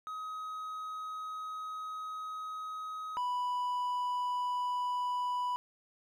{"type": "tone pair in turn", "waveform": "triangle", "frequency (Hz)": [1265, 987.6], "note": ["D#6", "B5"], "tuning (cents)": [28, 0], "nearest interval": "major third", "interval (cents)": 428, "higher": "first", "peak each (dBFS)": [-36, -29], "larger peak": "second", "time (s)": [[0.07, 3.17], [3.17, 5.56]], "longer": "first", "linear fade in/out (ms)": 0, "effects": []}